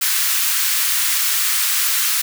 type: high-pass noise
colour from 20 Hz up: white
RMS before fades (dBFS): -18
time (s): 0.01-2.22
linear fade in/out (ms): 10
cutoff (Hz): 1200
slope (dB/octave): 24
effects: none